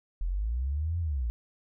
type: linear two-way sweep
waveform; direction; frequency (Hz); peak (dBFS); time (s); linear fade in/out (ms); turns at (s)
sine; up then down; 39.27 to 87.31 to 54.4; -27; 0.21-1.3; 0; 0.99
effects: none